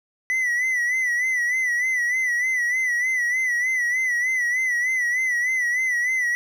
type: tone with vibrato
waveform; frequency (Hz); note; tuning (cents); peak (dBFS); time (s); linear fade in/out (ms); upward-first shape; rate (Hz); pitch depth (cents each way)
triangle; 1985; B6; +8; -18; 0.3-6.35; 0; sine; 3.3; 74
effects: none